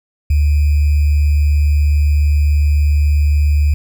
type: tone with sample-and-hold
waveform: sine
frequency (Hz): 73.6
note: D2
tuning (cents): +4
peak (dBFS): -9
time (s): 0.3-3.74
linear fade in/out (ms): 5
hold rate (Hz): 2450
effects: none